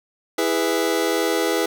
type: chord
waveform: sawtooth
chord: E major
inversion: none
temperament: just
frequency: 329.6 / 412 / 494.4 Hz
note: E4 / G#4 / B4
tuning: 0 / -14 / +2 cents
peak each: -19 dBFS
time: 0.38-1.66 s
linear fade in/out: 5 ms
effects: none